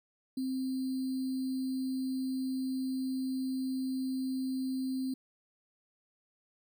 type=tone with sample-and-hold; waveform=sine; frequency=261.6 Hz; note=C4; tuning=in tune; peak=-31 dBFS; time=0.37-5.14 s; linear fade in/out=5 ms; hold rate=4410 Hz; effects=none